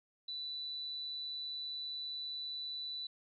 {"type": "tone", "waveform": "sine", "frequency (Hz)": 3975, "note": "B7", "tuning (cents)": 10, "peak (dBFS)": -39, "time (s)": [0.28, 3.07], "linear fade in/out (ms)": 5, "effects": []}